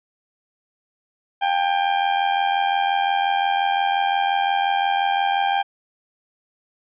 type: tone with amplitude modulation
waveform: 40% pulse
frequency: 795 Hz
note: G5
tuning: 24 cents sharp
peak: -14 dBFS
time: 1.41-5.63 s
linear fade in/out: 20 ms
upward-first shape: sine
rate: 85.7 Hz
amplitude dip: 65%
effects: resampled to 8000 Hz